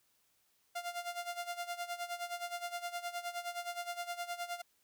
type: tone with tremolo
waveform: sawtooth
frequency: 698.5 Hz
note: F5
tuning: in tune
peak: -32 dBFS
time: 0.75-4.62 s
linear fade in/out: 10 ms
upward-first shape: sine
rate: 9.6 Hz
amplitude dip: 80%
effects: white hiss -74 dBFS RMS until 4.83 s